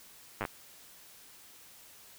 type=slowing click train; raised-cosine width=0.5 ms; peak=-18 dBFS; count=5; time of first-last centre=0.41-0.452 s; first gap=9 ms; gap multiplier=1.1; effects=white hiss -55 dBFS RMS until 2.18 s

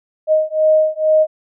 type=beating tone pair; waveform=sine; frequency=622.3 / 624.5 Hz; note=D#5 / D#5; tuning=0 / +6 cents; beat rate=2.2 Hz; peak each=-14 dBFS; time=0.27-1.27 s; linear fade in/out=50 ms; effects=none

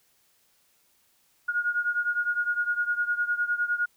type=beating tone pair; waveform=sine; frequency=1433 / 1442.8 Hz; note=F6 / F#6; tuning=+44 / -44 cents; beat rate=9.8 Hz; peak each=-26 / -29 dBFS; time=1.48-3.86 s; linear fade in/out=10 ms; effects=white hiss -66 dBFS RMS until 3.96 s

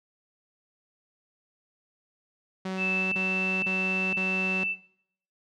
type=tone bursts; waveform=sawtooth; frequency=188.4 Hz; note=F#3; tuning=32 cents sharp; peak=-26 dBFS; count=4; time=2.65-4.638 s; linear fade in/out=5 ms; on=470 ms; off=36 ms
type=tone with pitch glide; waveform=sine; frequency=2637 to 2655 Hz; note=E7 to E7; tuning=0 to +12 cents; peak=-26 dBFS; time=2.77-4.76 s; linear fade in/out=50 ms; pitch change=+12 cents; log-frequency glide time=2.94-3.17 s
effects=noise-tail reverb RT60 0.7 s tail -19 dB re dry + low-pass 5000 Hz 12 dB/octave

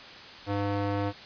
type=tone with band-pass filter; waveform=square; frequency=101 Hz; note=G#2; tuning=48 cents flat; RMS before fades=-29 dBFS; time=0.46-1.13 s; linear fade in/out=50 ms; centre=590 Hz; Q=0.62; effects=white hiss -45 dBFS RMS until 1.25 s + resampled to 11025 Hz

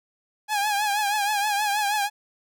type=tone with vibrato; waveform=sawtooth; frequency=827 Hz; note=G#5; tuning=8 cents flat; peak=-18 dBFS; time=0.48-2.1 s; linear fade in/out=50 ms; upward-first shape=triangle; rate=6.3 Hz; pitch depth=80 cents each way; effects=none

